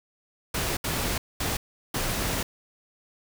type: noise bursts at uneven times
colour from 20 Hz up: pink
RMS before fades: -28 dBFS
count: 4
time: 0.54-0.77 / 0.84-1.18 / 1.4-1.57 / 1.94-2.43 s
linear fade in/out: 5 ms
effects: none